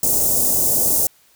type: band-stop noise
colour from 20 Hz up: white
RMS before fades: -17 dBFS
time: 0.03-1.07 s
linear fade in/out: 2 ms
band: 680 to 6700 Hz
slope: 24 dB/octave
effects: white hiss -55 dBFS RMS until 1.35 s